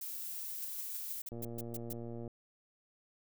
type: noise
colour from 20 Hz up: violet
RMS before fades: -42 dBFS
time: 0.01-1.22 s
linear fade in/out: 5 ms
type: noise bursts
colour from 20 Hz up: violet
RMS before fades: -42 dBFS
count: 9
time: 0.62-1.93 s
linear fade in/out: 5 ms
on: 30 ms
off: 130 ms
type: click train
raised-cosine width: 2 ms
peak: -32 dBFS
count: 113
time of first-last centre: 1.32-2.277 s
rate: 117 Hz
effects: none